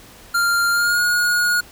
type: tone with pitch glide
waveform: square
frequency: 1394 to 1441.5 Hz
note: F6 to F#6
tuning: -4 to -46 cents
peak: -16 dBFS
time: 0.34-1.61 s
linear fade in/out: 10 ms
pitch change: +58 cents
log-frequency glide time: 0.71-1.02 s
effects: pink hiss -44 dBFS RMS until 1.71 s